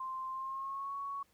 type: tone with pitch glide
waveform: sine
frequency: 1046.5 to 1115.2 Hz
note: C6 to C#6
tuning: 0 to +10 cents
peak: -37 dBFS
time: 0-1.23 s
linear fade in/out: 5 ms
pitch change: +110 cents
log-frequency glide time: 0.3-0.95 s
effects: pink hiss -71 dBFS RMS until 1.33 s